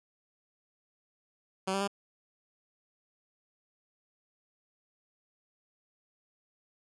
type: tone with pitch steps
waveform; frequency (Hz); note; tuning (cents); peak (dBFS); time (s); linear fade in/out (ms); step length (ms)
10% pulse; 190.1 / 195.9 / 199.9; F#3 / G3 / G3; +47 / -1 / +34; -21; 1.67-1.877; 10; 69
effects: resampled to 24000 Hz